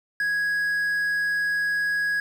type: tone with quantisation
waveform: triangle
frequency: 1661.2 Hz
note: G#6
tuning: in tune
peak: -20 dBFS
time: 0.2-2.2 s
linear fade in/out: 2 ms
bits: 8
effects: none